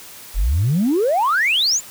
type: exponential sweep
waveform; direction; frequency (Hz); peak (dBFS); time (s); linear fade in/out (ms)
sine; up; 37.8 to 7459; -13; 0.34-1.81; 50
effects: tanh soft clip ceiling -11 dBFS + white hiss -39 dBFS RMS until 1.9 s